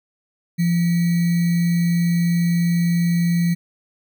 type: tone with sample-and-hold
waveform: sine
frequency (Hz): 171.5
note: F3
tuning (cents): -31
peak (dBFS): -15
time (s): 0.58-3.55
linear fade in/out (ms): 20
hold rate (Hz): 2100
effects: none